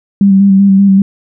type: tone with vibrato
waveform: sine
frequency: 196 Hz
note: G3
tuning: in tune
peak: -3 dBFS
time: 0.21-1.02 s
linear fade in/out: 2 ms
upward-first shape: square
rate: 5.2 Hz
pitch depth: 24 cents each way
effects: none